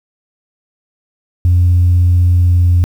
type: tone with pitch glide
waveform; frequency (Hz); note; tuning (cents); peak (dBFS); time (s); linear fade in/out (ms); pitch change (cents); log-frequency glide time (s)
sine; 88.4 to 87.74; F2 to F2; +22 to +9; -5; 1.45-2.84; 0; -13; 2.33-2.7
effects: tanh soft clip ceiling -4 dBFS + 7-bit